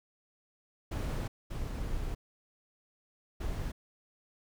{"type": "noise bursts at uneven times", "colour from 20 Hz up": "brown", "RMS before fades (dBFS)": -35, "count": 3, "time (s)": [[0.91, 1.28], [1.5, 2.15], [3.4, 3.72]], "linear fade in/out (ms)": 10, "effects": []}